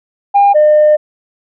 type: tone pair in turn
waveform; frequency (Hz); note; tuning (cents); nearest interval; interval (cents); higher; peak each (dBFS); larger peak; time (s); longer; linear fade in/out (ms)
sine; 805 / 605; G5 / D#5; +46 / -49; perfect fourth; 495; first; -3; neither; 0.34-0.54 / 0.54-0.97; second; 20
effects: tanh soft clip ceiling -2 dBFS